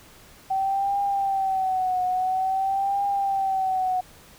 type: tone with vibrato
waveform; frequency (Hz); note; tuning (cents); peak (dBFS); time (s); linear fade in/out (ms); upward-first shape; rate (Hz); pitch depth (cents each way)
sine; 766; G5; -40; -21; 0.5-4.01; 10; triangle; 0.49; 84
effects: pink hiss -50 dBFS RMS until 4.38 s